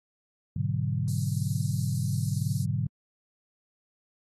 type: chord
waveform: sine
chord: G# half-diminished seventh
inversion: none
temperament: equal with one note detuned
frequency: 103.83 / 125.85 / 146.83 / 185 Hz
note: G#2 / B2 / D3 / F#3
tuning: 0 / +33 / 0 / 0 cents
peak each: -30 / -31 / -30 / -35 dBFS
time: 0.56-2.87 s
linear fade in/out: 5 ms
type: high-pass noise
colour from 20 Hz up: white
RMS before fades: -42 dBFS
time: 1.08-2.64 s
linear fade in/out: 0 ms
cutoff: 4000 Hz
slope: 96 dB/octave
effects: AAC 32 kbps